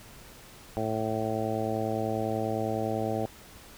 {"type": "harmonic tone", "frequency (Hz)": 110, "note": "A2", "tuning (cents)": 0, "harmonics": [1, 2, 3, 4, 5, 6, 7], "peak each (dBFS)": [-35, -35, -35, -35, -35, -35, -35], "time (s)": [0.77, 3.26], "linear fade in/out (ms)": 0, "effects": ["pink hiss -50 dBFS RMS until 3.77 s"]}